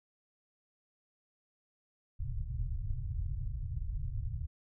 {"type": "low-pass noise", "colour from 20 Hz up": "pink", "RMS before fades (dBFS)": -36, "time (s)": [2.19, 4.47], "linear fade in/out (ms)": 20, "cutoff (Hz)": 140, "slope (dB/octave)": 96, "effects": []}